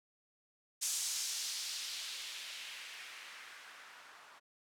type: noise with low-pass filter sweep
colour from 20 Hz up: violet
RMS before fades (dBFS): -43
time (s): 0.81-4.4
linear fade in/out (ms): 20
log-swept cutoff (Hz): 7100 to 1100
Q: 1.4
effects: none